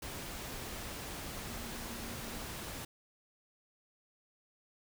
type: tone in noise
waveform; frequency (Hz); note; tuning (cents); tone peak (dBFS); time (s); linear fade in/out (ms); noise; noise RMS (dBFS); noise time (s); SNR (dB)
sine; 233.1; A#3; 0; -49; 1.47-2.46; 5; pink; -43; 0.02-2.85; -9
effects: none